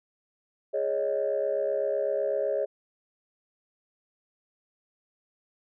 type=chord; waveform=sine; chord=Ab suspended fourth; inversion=none; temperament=equal; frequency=415.3 / 554.4 / 622.3 Hz; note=Ab4 / Db5 / Eb5; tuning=0 / 0 / 0 cents; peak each=-30 / -27 / -29 dBFS; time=0.73-2.66 s; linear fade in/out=20 ms; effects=tanh soft clip ceiling -18 dBFS